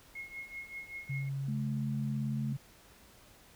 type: tone with tremolo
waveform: sine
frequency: 2162 Hz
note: C#7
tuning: 44 cents flat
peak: -38 dBFS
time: 0.15-1.29 s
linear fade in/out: 5 ms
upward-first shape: triangle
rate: 5.2 Hz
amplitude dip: 85%
type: tone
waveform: sine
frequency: 137.2 Hz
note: C#3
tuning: 17 cents flat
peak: -33 dBFS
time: 1.09-2.57 s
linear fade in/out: 10 ms
type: tone with pitch glide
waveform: sine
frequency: 215.1 to 216.7 Hz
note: A3 to A3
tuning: -39 to -26 cents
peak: -35 dBFS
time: 1.48-2.53 s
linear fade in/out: 5 ms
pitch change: +13 cents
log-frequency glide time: 2.27-2.4 s
effects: pink hiss -59 dBFS RMS until 3.55 s